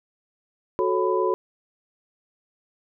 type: tone cluster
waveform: sine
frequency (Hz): 369.2 / 437.1 / 549 / 999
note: F#4 / A4 / C#5 / B5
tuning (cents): -4 / -11 / -17 / +20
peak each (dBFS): -23 / -25 / -28 / -26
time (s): 0.79-1.34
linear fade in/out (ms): 0
effects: none